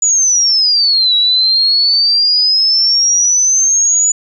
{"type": "exponential two-way sweep", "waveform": "sine", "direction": "down then up", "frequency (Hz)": [6950, 3871, 6950], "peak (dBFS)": -8, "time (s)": [0.02, 4.12], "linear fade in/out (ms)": 5, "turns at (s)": 1.15, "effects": []}